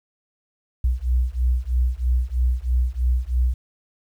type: beating tone pair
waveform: sine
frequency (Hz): 60.4 / 63.5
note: B1 / B1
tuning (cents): -38 / +49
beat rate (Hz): 3.1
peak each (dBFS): -21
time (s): 0.84-3.54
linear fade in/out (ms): 5
effects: 9-bit